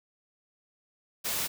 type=noise; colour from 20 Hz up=white; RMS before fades=-31 dBFS; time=1.24-1.48 s; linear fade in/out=20 ms; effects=none